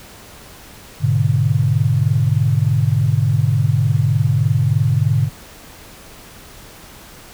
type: chord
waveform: sine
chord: G# diminished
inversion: none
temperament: equal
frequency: 103.83 / 123.47 / 146.83 Hz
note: G#2 / B2 / D3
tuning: 0 / 0 / 0 cents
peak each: -17 dBFS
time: 1-5.3 s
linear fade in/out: 50 ms
effects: pink hiss -40 dBFS RMS until 7.33 s